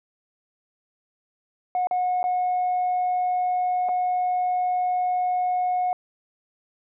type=tone with dropouts; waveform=sine; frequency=727 Hz; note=F#5; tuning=31 cents flat; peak=-19 dBFS; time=1.75-5.93 s; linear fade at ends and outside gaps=1 ms; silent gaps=1.871-1.911 / 2.23-2.24 / 3.887-3.891 s; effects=tanh soft clip ceiling -18 dBFS